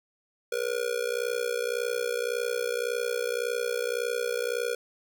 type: tone with amplitude modulation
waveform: square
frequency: 480.1 Hz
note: B4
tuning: 49 cents flat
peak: -24 dBFS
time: 0.52-4.75 s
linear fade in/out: 5 ms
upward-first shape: sine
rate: 61.8 Hz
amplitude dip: 90%
effects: none